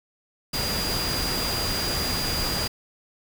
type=tone in noise; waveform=sine; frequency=4826 Hz; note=D8; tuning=46 cents sharp; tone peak=-28 dBFS; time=0.53-2.68 s; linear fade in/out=10 ms; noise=pink; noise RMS=-28 dBFS; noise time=0.53-2.68 s; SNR=-3 dB; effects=none